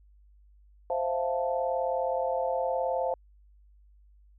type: chord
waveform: sine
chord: F major seventh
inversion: second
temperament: equal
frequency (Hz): 523.3 / 659.3 / 698.5 / 880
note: C5 / E5 / F5 / A5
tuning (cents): 0 / 0 / 0 / 0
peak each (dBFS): -29 / -34 / -32 / -34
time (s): 0.9-3.14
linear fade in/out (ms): 2
effects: added 50 Hz sine -55 dBFS peak until 4.38 s